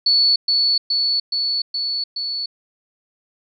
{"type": "tone with echo", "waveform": "sine", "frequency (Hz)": 4435, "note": "C#8", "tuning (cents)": 0, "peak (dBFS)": -12, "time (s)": [0.06, 0.36], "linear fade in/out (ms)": 5, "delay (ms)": 420, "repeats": 5, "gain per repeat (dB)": -2, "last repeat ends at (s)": 2.46, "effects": []}